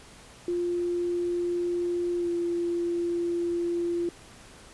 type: tone with pitch glide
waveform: sine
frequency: 349.8 to 344.6 Hz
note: F4 to F4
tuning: +3 to -23 cents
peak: -25 dBFS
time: 0.48-4.09 s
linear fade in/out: 2 ms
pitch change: -26 cents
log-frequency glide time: 2.18-2.28 s
effects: pink hiss -50 dBFS RMS until 4.73 s + resampled to 24000 Hz